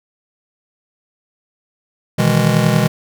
square chord, E major seventh, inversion second, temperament just, 123.61 / 154.51 / 164.81 / 206 Hz, B2 / D#3 / E3 / G#3, +2 / -12 / 0 / -14 cents, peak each -18 dBFS, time 2.18-2.88 s, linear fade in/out 10 ms, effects none

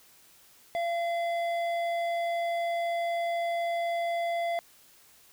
triangle tone with hard clipping, 683 Hz, F5, 39 cents flat, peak -29 dBFS, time 0.75-4.59 s, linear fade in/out 0 ms, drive 13 dB, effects white hiss -58 dBFS RMS until 5.32 s

